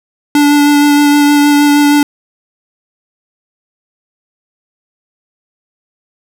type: tone with vibrato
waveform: square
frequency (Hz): 290.7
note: D4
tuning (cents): -18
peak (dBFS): -6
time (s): 0.35-2.03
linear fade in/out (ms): 2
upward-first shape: sine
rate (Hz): 6.4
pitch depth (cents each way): 13
effects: none